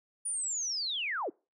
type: linear sweep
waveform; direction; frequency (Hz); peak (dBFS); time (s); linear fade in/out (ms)
sine; down; 9680 to 255.2; -31; 0.25-1.3; 10
effects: noise-tail reverb RT60 0.3 s tail -25 dB re dry